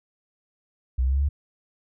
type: linear sweep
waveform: sine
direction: up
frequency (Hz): 61.74 to 73.3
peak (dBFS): -19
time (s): 0.98-1.29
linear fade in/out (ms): 10
effects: none